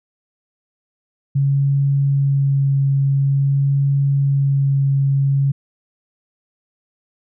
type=tone with vibrato; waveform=sine; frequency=138.59 Hz; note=C#3; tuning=in tune; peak=-13 dBFS; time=1.35-5.52 s; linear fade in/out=10 ms; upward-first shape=sine; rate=0.48 Hz; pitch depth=10 cents each way; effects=none